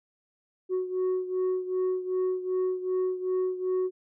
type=beating tone pair; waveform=sine; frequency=369.2 / 371.8 Hz; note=F#4 / F#4; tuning=-4 / +8 cents; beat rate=2.6 Hz; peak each=-25 / -29 dBFS; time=0.69-3.91 s; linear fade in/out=50 ms; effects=tanh soft clip ceiling -23 dBFS